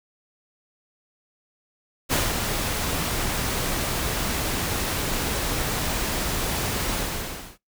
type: noise with ADSR envelope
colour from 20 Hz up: pink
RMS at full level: -21 dBFS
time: 2.09-7.58 s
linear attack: 34 ms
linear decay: 200 ms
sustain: -5 dB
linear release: 640 ms
effects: noise-tail reverb RT60 0.2 s tail -25 dB re dry